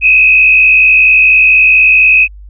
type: tone with frequency modulation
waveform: sine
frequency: 2544 Hz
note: D#7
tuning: 38 cents sharp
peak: -3 dBFS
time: 0.01-2.28 s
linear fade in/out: 50 ms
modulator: 64.3 Hz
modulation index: 1.1
effects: added 50 Hz sine -29 dBFS peak until 2.49 s